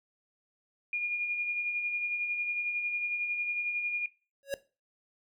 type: tone with tremolo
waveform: sine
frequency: 2427 Hz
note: D#7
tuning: 44 cents flat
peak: -28 dBFS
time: 0.93-4.06 s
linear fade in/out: 2 ms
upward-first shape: sine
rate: 11 Hz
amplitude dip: 45%
type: tone with exponential growth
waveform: square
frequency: 554.4 Hz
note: C#5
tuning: in tune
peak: -27 dBFS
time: 4.43-4.54 s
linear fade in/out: 0 ms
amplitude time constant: 22 ms
effects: noise-tail reverb RT60 0.3 s tail -18 dB re dry